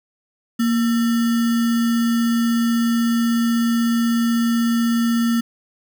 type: tone with sample-and-hold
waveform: sine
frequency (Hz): 233.1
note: A#3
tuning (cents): 0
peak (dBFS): -15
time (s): 0.59-5.41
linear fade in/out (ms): 10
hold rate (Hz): 1575
effects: none